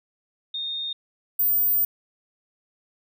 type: tone pair in turn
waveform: sine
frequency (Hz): 3676 / 14704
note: A#7 / A#9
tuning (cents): -25 / -25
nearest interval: 2 octaves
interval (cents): 2400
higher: second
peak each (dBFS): -27 / -18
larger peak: second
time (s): 0.54-0.93 / 1.39-1.85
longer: second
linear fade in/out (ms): 5
effects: none